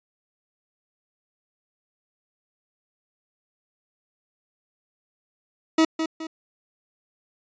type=tone with echo; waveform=40% pulse; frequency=320.4 Hz; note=E4; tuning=49 cents flat; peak=-14 dBFS; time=5.78-5.85 s; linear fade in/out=5 ms; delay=210 ms; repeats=2; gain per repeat=-8 dB; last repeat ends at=6.27 s; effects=resampled to 16000 Hz